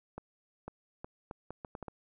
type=accelerating click train; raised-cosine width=1 ms; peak=-27 dBFS; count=9; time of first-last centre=0.18-1.883 s; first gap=500 ms; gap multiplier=0.73; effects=none